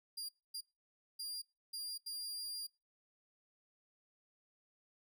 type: tone bursts at uneven times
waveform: sawtooth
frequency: 4802 Hz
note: D8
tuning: 38 cents sharp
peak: -38 dBFS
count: 5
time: 0.17-0.29 / 0.54-0.61 / 1.19-1.42 / 1.73-1.98 / 2.06-2.67 s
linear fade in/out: 10 ms
effects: noise-tail reverb RT60 0.3 s tail -26 dB re dry